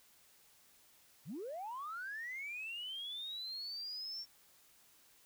sine linear sweep, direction up, 110 to 5510 Hz, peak -40 dBFS, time 1.25-4.26 s, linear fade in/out 50 ms, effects tanh soft clip ceiling -37 dBFS + white hiss -66 dBFS RMS until 5.25 s

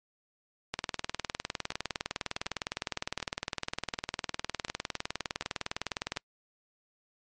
two click trains, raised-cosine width 0.2 ms, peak -22 / -14 dBFS, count 7 / 108, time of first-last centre 1.72-6.164 / 0.74-6.171 s, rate 1.35 / 19.7 Hz, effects noise-tail reverb RT60 0.1 s tail -26 dB re dry + MP3 48 kbps

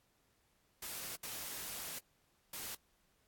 white noise bursts at uneven times, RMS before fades -44 dBFS, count 3, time 0.82-1.16 / 1.23-1.99 / 2.53-2.75 s, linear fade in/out 5 ms, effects pink hiss -75 dBFS RMS until 3.27 s + AAC 64 kbps

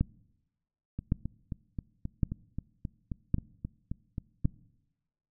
two click trains, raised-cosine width 5 ms, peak -22 / -13 dBFS, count 14 / 5, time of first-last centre 0.99-4.447 / 0.01-4.454 s, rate 3.76 / 0.9 Hz, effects noise-tail reverb RT60 1.0 s tail -23 dB re dry

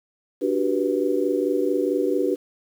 sine chord, G major seventh, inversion second, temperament just, 294 / 367.5 / 392 / 490 Hz, D4 / F#4 / G4 / B4, +2 / -12 / 0 / -14 cents, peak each -25 dBFS, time 0.41-2.36 s, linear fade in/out 20 ms, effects 8-bit

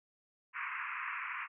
pink band-pass noise, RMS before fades -40 dBFS, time 0.53-1.48 s, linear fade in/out 50 ms, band 1000 to 2600 Hz, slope 96 dB/octave, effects none

